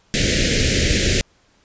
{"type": "band-stop noise", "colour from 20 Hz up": "pink", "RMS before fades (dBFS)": -17, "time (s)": [0.14, 1.21], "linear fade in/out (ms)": 0, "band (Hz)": [560, 1700], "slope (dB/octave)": 48, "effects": ["pink hiss -58 dBFS RMS until 1.64 s", "resampled to 16000 Hz"]}